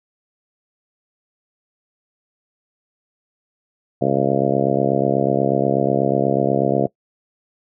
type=harmonic tone; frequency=68.2 Hz; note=C#2; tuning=28 cents flat; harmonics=2 / 3 / 4 / 5 / 6 / 7 / 8 / 9 / 10; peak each=-24 / -24 / -24 / -24 / -24 / -24 / -24 / -24 / -24 dBFS; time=4.01-6.87 s; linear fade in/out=10 ms; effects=noise-tail reverb RT60 0.1 s tail -21 dB re dry